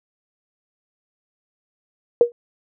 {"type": "tone with exponential decay", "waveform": "sine", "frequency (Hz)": 476, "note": "A#4", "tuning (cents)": 36, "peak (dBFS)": -5, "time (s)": [2.21, 2.32], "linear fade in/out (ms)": 1, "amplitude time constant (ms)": 23, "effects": []}